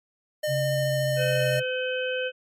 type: tone with vibrato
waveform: square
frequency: 606 Hz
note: D#5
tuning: 46 cents flat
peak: -25 dBFS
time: 0.43-1.6 s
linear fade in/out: 10 ms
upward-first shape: triangle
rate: 14 Hz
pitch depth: 12 cents each way
type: tone with pitch glide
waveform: sine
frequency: 136 to 131.06 Hz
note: C#3 to C3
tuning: -33 to +3 cents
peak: -26 dBFS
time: 0.47-1.63 s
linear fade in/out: 50 ms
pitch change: -64 cents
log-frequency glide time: 0.7-1.45 s
type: harmonic tone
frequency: 510 Hz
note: C5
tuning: 44 cents flat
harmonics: 1 / 3 / 5 / 6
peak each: -27 / -32 / -34 / -35 dBFS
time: 1.16-2.32 s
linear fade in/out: 50 ms
effects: MP3 64 kbps